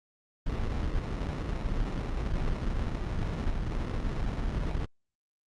brown noise with sample-and-hold, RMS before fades -30 dBFS, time 0.46-4.86 s, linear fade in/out 10 ms, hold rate 1575 Hz, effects low-pass 5000 Hz 12 dB/octave + Opus 32 kbps

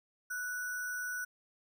sine tone with sample-and-hold, 1478 Hz, F#6, 2 cents flat, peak -35 dBFS, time 0.3-1.25 s, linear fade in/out 10 ms, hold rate 7350 Hz, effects none

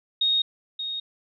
sine tone with echo, 3729 Hz, A#7, in tune, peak -19 dBFS, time 0.21-0.42 s, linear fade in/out 5 ms, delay 580 ms, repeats 1, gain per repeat -9 dB, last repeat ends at 1 s, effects none

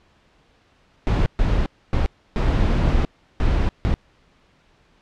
brown noise bursts at uneven times, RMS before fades -18 dBFS, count 6, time 1.07-1.26 / 1.39-1.66 / 1.93-2.06 / 2.36-3.05 / 3.4-3.69 / 3.85-3.94 s, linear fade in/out 0 ms, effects pink hiss -58 dBFS RMS until 5.01 s + low-pass 4000 Hz 12 dB/octave

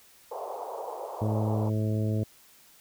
pink band-pass noise, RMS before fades -37 dBFS, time 0.31-1.7 s, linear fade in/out 10 ms, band 440 to 1000 Hz, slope 48 dB/octave
harmonic tone, 107.8 Hz, A2, 35 cents flat, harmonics 1 / 2 / 3 / 4 / 5 / 6, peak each -26 / -32 / -36 / -38 / -40 / -42 dBFS, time 1.21-2.24 s, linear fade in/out 10 ms
effects white hiss -57 dBFS RMS until 2.8 s

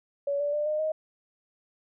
sine tone with pitch steps, 566 / 580.2 / 594.8 / 609.8 / 625.1 Hz, C#5 / D5 / D5 / D#5 / D#5, +36 / -21 / +22 / -35 / +8 cents, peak -25 dBFS, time 0.27-0.92 s, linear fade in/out 5 ms, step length 130 ms, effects none

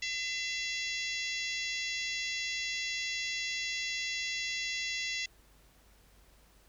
harmonic tone with a mistuned harmonic, 676 Hz, E5, 43 cents sharp, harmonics 3 / 4 / 5 / 6 / 7 / 8 / 9 / 10, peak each -37 / -39 / -41 / -43 / -44 / -45 / -46 / -47 dBFS, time 0.02-5.26 s, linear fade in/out 5 ms, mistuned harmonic 9, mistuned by +22 cents, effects added 50 Hz sine -62 dBFS peak until 6.68 s + pink hiss -64 dBFS RMS until 6.68 s

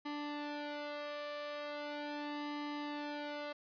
sawtooth tone with flanger, 293.7 Hz, D4, in tune, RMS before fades -42 dBFS, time 0.05-3.53 s, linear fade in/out 10 ms, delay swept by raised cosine 1 to 1.65 ms, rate 0.39 Hz, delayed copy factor +0.9, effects resampled to 11025 Hz + 11-bit

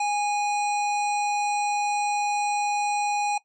harmonic tone with a mistuned harmonic, 825 Hz, G#5, 12 cents flat, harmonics 1 / 3 / 5 / 7 / 9 / 10, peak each -23 / -31 / -40 / -40 / -39 / -43 dBFS, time 0-3.38 s, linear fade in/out 5 ms, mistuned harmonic 10, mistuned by -32 cents, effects noise-tail reverb RT60 0.1 s tail -18 dB re dry

